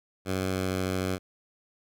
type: tone with pitch glide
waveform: 10% pulse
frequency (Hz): 94.2 to 93.33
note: F#2 to F#2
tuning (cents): +32 to +15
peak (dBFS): -19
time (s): 0.25-1.19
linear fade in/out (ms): 50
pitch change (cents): -17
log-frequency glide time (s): 0.42-0.76
effects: none